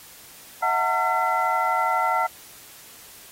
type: tone cluster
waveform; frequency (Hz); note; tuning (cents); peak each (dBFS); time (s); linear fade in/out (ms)
sine; 644 / 736 / 903 / 1360 / 2020; E5 / F#5 / A5 / F6 / B6; -41 / -9 / +45 / -46 / +39; -31 / -25 / -24 / -24 / -31; 0.62-2.27; 10
effects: white hiss -46 dBFS RMS until 3.31 s + AAC 48 kbps